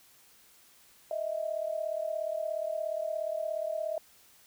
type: tone pair together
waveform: sine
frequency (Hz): 622.3 / 659.3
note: D#5 / E5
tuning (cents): 0 / 0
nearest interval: minor second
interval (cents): 100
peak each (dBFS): -33 / -34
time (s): 1.11-3.98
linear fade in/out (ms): 2
effects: white hiss -60 dBFS RMS until 4.46 s